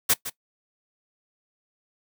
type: noise with echo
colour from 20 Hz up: white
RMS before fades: -19 dBFS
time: 0.09-0.14 s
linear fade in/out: 10 ms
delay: 160 ms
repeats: 1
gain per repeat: -13 dB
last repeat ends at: 0.3 s
effects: noise-tail reverb RT60 0.1 s tail -19 dB re dry + high-pass 80 Hz 12 dB/octave

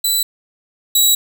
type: tone pair in turn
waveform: 15% pulse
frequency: 3979 / 3886 Hz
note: B7 / B7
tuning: +12 / -29 cents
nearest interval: unison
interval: 41 cents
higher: first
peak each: -7 / -3 dBFS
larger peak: second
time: 0.04-0.23 / 0.95-1.15 s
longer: second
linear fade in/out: 5 ms
effects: none

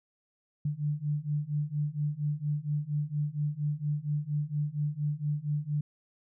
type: beating tone pair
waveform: sine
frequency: 145.9 / 150.2 Hz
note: D3 / D3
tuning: -11 / +39 cents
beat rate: 4.3 Hz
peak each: -32 / -31 dBFS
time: 0.65-5.81 s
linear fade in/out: 5 ms
effects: none

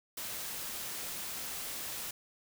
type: noise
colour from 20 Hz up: white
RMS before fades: -40 dBFS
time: 0.17-2.11 s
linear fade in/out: 5 ms
effects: none

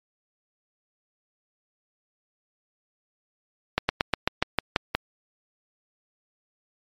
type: slowing click train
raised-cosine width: 0.3 ms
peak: -4 dBFS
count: 9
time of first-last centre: 3.78-4.95 s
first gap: 110 ms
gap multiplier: 1.08
effects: MP3 64 kbps

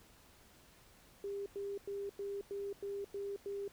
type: tone bursts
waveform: sine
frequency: 400.2 Hz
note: G4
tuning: 36 cents sharp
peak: -38 dBFS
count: 8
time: 1.24-3.679 s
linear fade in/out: 2 ms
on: 220 ms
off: 97 ms
effects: pink hiss -63 dBFS RMS until 3.72 s

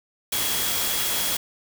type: tone in noise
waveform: sine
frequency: 3322 Hz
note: G#7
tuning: in tune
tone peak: -32 dBFS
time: 0.32-1.37 s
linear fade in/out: 5 ms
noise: white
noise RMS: -25 dBFS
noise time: 0.32-1.37 s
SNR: -10 dB
effects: none

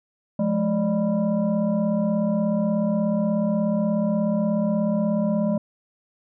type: tone with frequency modulation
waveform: sine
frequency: 212.3 Hz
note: G#3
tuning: 38 cents sharp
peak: -19 dBFS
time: 0.39-5.58 s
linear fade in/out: 5 ms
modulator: 388 Hz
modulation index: 1
effects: none

